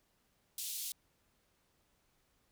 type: band-pass noise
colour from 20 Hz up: white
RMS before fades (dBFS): -41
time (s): 0.58-0.92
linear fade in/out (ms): 2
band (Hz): 3200 to 16000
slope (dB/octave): 24
effects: pink hiss -75 dBFS RMS until 2.51 s